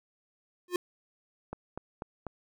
square tone with exponential growth, 356.7 Hz, F4, 37 cents sharp, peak -23 dBFS, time 0.68-0.76 s, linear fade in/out 2 ms, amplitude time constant 17 ms
click train, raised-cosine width 1 ms, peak -23 dBFS, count 4, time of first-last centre 1.53-2.267 s, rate 4.07 Hz
effects none

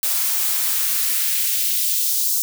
blue noise with high-pass filter sweep, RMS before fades -20 dBFS, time 0.03-2.42 s, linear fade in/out 0 ms, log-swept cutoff 530 to 5600 Hz, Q 1.2, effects none

